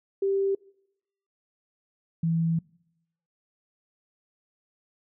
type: tone pair in turn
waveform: sine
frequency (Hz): 392 / 164.82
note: G4 / E3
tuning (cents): 0 / 0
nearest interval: octave + minor third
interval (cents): 1500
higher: first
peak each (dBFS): -22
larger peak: neither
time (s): 0.22-0.55 / 2.23-2.59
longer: second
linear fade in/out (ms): 5
effects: noise-tail reverb RT60 0.8 s tail -24 dB re dry